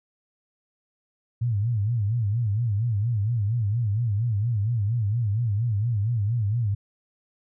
sine tone with vibrato, 110 Hz, A2, in tune, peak -21 dBFS, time 1.41-6.75 s, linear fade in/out 10 ms, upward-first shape sine, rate 4.3 Hz, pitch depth 180 cents each way, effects none

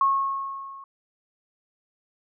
sine tone with level ramp, 1092 Hz, C#6, 26 cents flat, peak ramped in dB -16 to -40 dBFS, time 0.01-0.84 s, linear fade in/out 2 ms, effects none

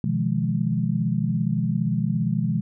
sine chord, F half-diminished seventh, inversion second, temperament just, 125.72 / 157.15 / 174.61 / 209.5 Hz, Cb3 / Eb3 / F3 / Ab3, +31 / +18 / 0 / +15 cents, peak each -26 dBFS, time 0.04-2.61 s, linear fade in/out 2 ms, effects none

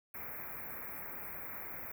white band-stop noise, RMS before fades -44 dBFS, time 0.14-1.92 s, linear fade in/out 5 ms, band 2400 to 13000 Hz, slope 96 dB/octave, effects none

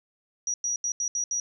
sine tone bursts at uneven times, 5790 Hz, F#8, 38 cents flat, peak -25 dBFS, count 6, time 0.47-0.54 / 0.64-0.76 / 0.84-0.92 / 1-1.08 / 1.15-1.24 / 1.31-1.4 s, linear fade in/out 2 ms, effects none

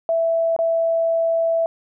sine tone with dropouts, 661 Hz, E5, 5 cents sharp, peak -16 dBFS, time 0.09-1.66 s, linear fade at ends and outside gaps 1 ms, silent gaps 0.564-0.589 s, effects none

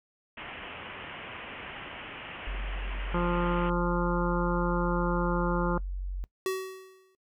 white low-pass noise, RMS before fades -42 dBFS, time 0.37-3.7 s, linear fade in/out 5 ms, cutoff 3100 Hz, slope 96 dB/octave
sine tone, 46.25 Hz, F#1, in tune, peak -31 dBFS, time 2.47-6.24 s, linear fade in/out 0 ms
harmonic tone, 174.61 Hz, F3, in tune, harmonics 1 / 2 / 3 / 5 / 6 / 7 / 8, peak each -29 / -32 / -34 / -36 / -37 / -37 / -38 dBFS, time 3.14-5.78 s, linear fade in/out 2 ms
square tone with exponential decay, 377.9 Hz, F#4, 37 cents sharp, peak -26 dBFS, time 6.46-7.15 s, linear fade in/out 1 ms, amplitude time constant 150 ms
effects noise-tail reverb RT60 0.1 s tail -21 dB re dry

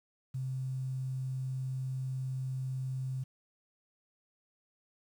sine tone, 130.81 Hz, C3, in tune, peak -33 dBFS, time 0.34-3.24 s, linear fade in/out 10 ms, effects 10-bit

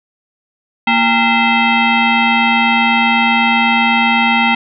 sine tone with frequency modulation, 912 Hz, A#5, 38 cents flat, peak -9 dBFS, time 0.87-4.55 s, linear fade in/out 5 ms, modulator 572 Hz, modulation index 3.7, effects none

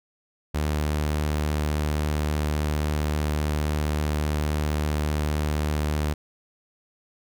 sawtooth tone, 75.3 Hz, D2, 44 cents sharp, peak -19 dBFS, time 0.54-6.14 s, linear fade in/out 10 ms, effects none

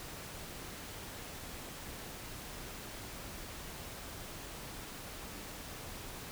silence, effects pink hiss -46 dBFS RMS until 6.31 s

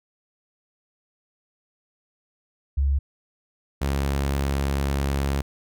sine / sawtooth tone pair in turn, 69.3 / 69.3 Hz, C#2 / C#2, 0 / 0 cents, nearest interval unison, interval 0 cents, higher neither, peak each -18 dBFS, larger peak neither, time 2.77-2.99 / 3.81-5.42 s, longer second, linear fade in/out 10 ms, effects none

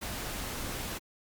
pink noise, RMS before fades -37 dBFS, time 0.01-0.99 s, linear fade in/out 20 ms, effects Opus 48 kbps

